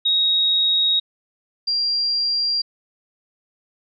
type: tone pair in turn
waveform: sine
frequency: 3777 / 4759 Hz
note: A#7 / D8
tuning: +22 / +22 cents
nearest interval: major third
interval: 400 cents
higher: second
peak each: -15 / -18 dBFS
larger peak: first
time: 0.05-1 / 1.67-2.62 s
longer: neither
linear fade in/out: 10 ms
effects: none